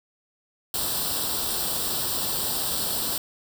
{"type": "noise with comb filter", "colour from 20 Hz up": "white", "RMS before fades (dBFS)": -27, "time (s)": [0.74, 3.18], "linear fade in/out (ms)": 2, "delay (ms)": 0.23, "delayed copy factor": 0.75, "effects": []}